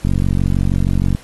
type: click train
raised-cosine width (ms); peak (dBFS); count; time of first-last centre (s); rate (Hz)
5; -4; 52; 0.05-1.149; 46.4
effects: pink hiss -42 dBFS RMS until 1.23 s + AAC 32 kbps